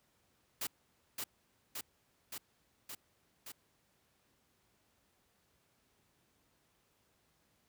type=noise with echo; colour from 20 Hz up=white; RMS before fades=-38 dBFS; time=0.61-0.67 s; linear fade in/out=5 ms; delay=570 ms; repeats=5; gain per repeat=-2 dB; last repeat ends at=3.52 s; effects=pink hiss -74 dBFS RMS until 7.68 s + high-pass 60 Hz 12 dB/octave